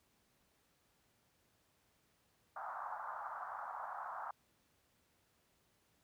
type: band-pass noise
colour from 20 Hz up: pink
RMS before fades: -45 dBFS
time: 2.56-4.31 s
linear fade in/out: 5 ms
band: 720 to 1400 Hz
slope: 48 dB/octave
effects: pink hiss -75 dBFS RMS until 6.03 s + high-pass 60 Hz 12 dB/octave